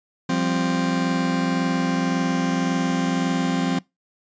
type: chord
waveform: 40% pulse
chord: F suspended second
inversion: none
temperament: just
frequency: 174.61 / 196.44 / 261.9 Hz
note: F3 / G3 / C4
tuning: 0 / +4 / +2 cents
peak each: -23 / -28 / -22 dBFS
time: 0.29-3.79 s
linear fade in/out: 5 ms
effects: noise-tail reverb RT60 0.2 s tail -23 dB re dry + resampled to 16000 Hz